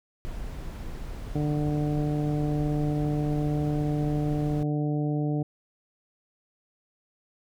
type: noise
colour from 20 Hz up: brown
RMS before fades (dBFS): -36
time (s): 0.25-4.63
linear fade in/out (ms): 0
type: harmonic tone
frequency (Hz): 148.6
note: D3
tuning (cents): +21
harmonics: 1 / 2 / 3 / 4 / 5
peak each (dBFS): -26 / -29 / -36 / -39 / -40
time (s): 1.35-5.43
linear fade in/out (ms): 5
effects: none